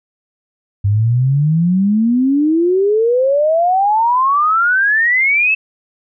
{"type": "exponential sweep", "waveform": "sine", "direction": "up", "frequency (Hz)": [98, 2652], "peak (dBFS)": -10, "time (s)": [0.84, 5.55], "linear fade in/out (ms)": 10, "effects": []}